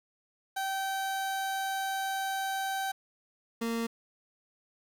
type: tone pair in turn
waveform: 30% pulse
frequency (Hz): 774 / 230.1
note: G5 / A#3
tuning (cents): -22 / -22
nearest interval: octave + major sixth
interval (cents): 2100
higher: first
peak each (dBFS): -28 / -27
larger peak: second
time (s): 0.56-2.92 / 3.61-3.87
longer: first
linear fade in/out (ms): 10
effects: 9-bit